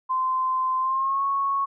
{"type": "tone with pitch glide", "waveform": "sine", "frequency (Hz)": [1036, 1104], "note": ["C6", "C#6"], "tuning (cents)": [-17, -7], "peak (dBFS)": -21, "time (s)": [0.09, 1.66], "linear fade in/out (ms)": 20, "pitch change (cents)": 110, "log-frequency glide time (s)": [0.79, 1.23], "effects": []}